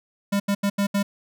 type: tone bursts at uneven times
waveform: square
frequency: 200.7 Hz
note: G3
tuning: 41 cents sharp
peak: -20 dBFS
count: 5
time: 0.32-0.4 / 0.48-0.55 / 0.63-0.7 / 0.78-0.87 / 0.94-1.03 s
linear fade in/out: 10 ms
effects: none